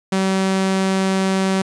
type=tone; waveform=sawtooth; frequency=191.1 Hz; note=G3; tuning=44 cents flat; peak=-12 dBFS; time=0.12-1.62 s; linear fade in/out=5 ms; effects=resampled to 22050 Hz